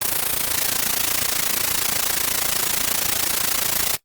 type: noise with amplitude modulation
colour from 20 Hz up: white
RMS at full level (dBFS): -18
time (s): 0.01-3.97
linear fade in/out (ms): 10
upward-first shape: sine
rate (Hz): 28.3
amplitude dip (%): 80
effects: noise-tail reverb RT60 0.1 s tail -18 dB re dry + Opus 32 kbps